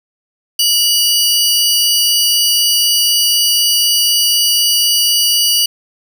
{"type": "tone pair together", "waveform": "sawtooth", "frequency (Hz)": [2924, 4636], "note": ["F#7", "D8"], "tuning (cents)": [-21, -23], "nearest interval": "minor sixth", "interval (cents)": 798, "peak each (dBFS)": -10, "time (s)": [0.59, 5.66], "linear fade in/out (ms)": 5, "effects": ["7-bit"]}